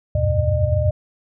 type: tone cluster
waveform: sine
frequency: 77 / 89.3 / 97.6 / 121.8 / 607 Hz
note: D#2 / F2 / G2 / B2 / D#5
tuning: -17 / +39 / -7 / -24 / -43 cents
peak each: -22 dBFS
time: 0.15-0.91 s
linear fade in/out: 5 ms
effects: none